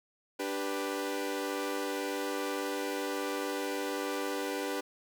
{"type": "chord", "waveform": "sawtooth", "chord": "G major", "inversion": "second", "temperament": "equal", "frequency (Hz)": [293.7, 392, 493.9], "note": ["D4", "G4", "B4"], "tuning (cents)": [0, 0, 0], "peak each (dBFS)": -33, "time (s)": [0.39, 4.81], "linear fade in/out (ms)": 10, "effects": []}